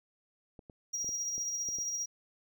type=clicks; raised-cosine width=2 ms; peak=-36 dBFS; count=7; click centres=0.592 / 0.698 / 1.045 / 1.091 / 1.38 / 1.688 / 1.786 s
type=tone with tremolo; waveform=triangle; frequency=5710 Hz; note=F8; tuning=37 cents sharp; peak=-30 dBFS; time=0.93-2.06 s; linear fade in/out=10 ms; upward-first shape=triangle; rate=15 Hz; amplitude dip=40%
effects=none